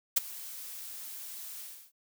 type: noise with ADSR envelope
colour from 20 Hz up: blue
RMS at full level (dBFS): -22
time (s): 0.16-1.92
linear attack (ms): 12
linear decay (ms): 18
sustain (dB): -21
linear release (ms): 320
effects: none